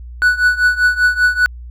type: tone with tremolo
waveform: triangle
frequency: 1480 Hz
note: F#6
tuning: in tune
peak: -5 dBFS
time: 0.22-1.46 s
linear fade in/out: 0 ms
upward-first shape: triangle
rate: 5.1 Hz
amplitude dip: 90%
effects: added 60 Hz sine -29 dBFS peak until 1.7 s